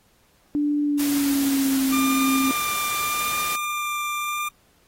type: tone with pitch glide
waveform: sine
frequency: 293.2 to 267.3 Hz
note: D4 to C4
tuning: -3 to +37 cents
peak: -19 dBFS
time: 0.55-2.51 s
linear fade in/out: 0 ms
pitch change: -160 cents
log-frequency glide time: 0.83-1.82 s
type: noise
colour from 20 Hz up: white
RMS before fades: -30 dBFS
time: 0.99-3.56 s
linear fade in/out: 5 ms
type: tone with vibrato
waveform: 25% pulse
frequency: 1194 Hz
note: D6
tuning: 28 cents sharp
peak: -21 dBFS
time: 1.92-4.49 s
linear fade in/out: 10 ms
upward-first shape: sine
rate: 0.82 Hz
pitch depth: 9 cents each way
effects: pink hiss -61 dBFS RMS until 4.87 s + AAC 48 kbps